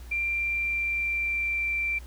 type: tone with pitch glide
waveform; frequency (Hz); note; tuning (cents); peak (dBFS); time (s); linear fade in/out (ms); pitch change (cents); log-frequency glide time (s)
sine; 2370 to 2350; D7 to D7; +15 to +1; -25; 0.11-1.99; 10; -14; 0.25-1.71
effects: added 60 Hz sine -40 dBFS peak until 2.06 s + pink hiss -53 dBFS RMS until 2.06 s